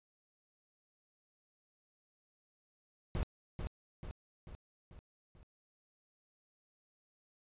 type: noise with echo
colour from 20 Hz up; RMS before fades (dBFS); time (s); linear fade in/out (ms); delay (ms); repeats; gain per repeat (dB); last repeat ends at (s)
brown; -34; 3.15-3.23; 0; 440; 5; -5; 5.43
effects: resampled to 8000 Hz